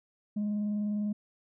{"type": "tone with vibrato", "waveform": "sine", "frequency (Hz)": 208.2, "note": "G#3", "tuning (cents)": 5, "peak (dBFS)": -26, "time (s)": [0.36, 1.13], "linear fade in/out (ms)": 10, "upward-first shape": "sine", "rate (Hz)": 20, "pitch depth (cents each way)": 23, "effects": ["tanh soft clip ceiling -27 dBFS"]}